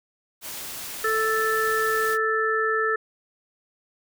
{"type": "noise", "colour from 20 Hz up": "white", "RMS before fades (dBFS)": -35, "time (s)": [0.41, 2.18], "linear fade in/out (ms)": 50}
{"type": "harmonic tone", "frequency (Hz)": 440, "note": "A4", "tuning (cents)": 0, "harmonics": [1, 3, 4], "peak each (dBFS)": [-25, -25, -25], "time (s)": [1.04, 2.96], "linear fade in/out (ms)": 5}
{"effects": []}